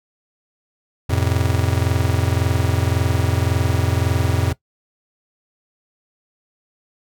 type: chord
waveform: square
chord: F major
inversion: none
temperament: just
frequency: 87.31 / 109.13 / 130.96 Hz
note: F2 / A2 / C3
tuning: 0 / -14 / +2 cents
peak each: -20 / -22 / -24 dBFS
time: 1.09-4.53 s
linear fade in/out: 10 ms
effects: noise-tail reverb RT60 0.1 s tail -19 dB re dry